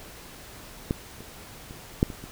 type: clicks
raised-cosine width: 3 ms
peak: -11 / -30 / -27 / -6 / -23 / -27 dBFS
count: 6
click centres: 0.909 / 1.206 / 1.709 / 2.029 / 2.102 / 2.24 s
effects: pink hiss -45 dBFS RMS until 2.31 s